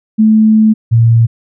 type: tone pair in turn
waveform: sine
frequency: 217.7 / 115.32 Hz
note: A3 / A#2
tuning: -18 / -18 cents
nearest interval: major seventh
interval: 1100 cents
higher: first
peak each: -4 dBFS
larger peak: neither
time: 0.18-0.74 / 0.91-1.27 s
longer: first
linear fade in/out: 20 ms
effects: none